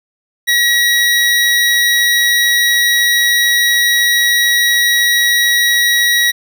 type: tone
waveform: 25% pulse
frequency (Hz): 1913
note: A#6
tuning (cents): +44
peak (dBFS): -6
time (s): 0.47-6.32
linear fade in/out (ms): 20
effects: none